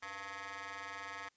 15% pulse ring-modulated tone, 196 Hz, G3, in tune, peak -34 dBFS, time 0.02-1.29 s, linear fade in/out 10 ms, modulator 1480 Hz, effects white hiss -75 dBFS RMS until 1.36 s + resampled to 16000 Hz

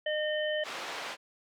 harmonic tone, 610 Hz, D#5, 34 cents flat, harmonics 1 / 3 / 5, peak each -30 / -35 / -37 dBFS, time 0.06-0.64 s, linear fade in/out 5 ms
pink band-pass noise, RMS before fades -39 dBFS, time 0.63-1.17 s, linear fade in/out 50 ms, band 600 to 4200 Hz, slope 12 dB/octave
effects none

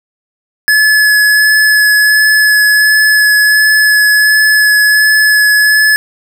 square tone with vibrato, 1709 Hz, G#6, 49 cents sharp, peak -6 dBFS, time 0.68-5.96 s, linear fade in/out 0 ms, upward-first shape sine, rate 1.4 Hz, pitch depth 10 cents each way, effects none

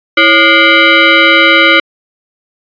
sine tone with frequency modulation, 329.6 Hz, E4, in tune, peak -3 dBFS, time 0.17-1.8 s, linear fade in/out 5 ms, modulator 881 Hz, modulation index 3.1, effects resampled to 11025 Hz

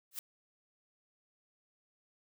blue noise with exponential growth, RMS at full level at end -34 dBFS, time 0.11-0.19 s, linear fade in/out 2 ms, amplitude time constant 17 ms, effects none

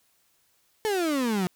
35% pulse exponential sweep, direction down, 445.1 to 174.61 Hz, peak -22 dBFS, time 0.85-1.47 s, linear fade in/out 0 ms, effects white hiss -67 dBFS RMS until 1.55 s

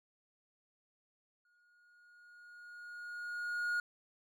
triangle tone with exponential growth, 1437 Hz, F6, 49 cents sharp, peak -29 dBFS, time 1.45-3.8 s, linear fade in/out 2 ms, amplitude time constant 510 ms, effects none

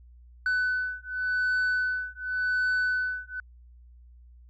sine beating tone pair, 1500 / 1500.89 Hz, F#6 / F#6, +23 / +24 cents, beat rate 0.89 Hz, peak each -26 dBFS, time 0.46-3.4 s, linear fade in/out 2 ms, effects tanh soft clip ceiling -22 dBFS + added 60 Hz sine -49 dBFS peak until 4.49 s

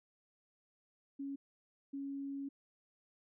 sine tone bursts at uneven times, 277.2 Hz, C#4, in tune, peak -39 dBFS, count 2, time 1.19-1.36 / 1.93-2.49 s, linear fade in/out 10 ms, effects none

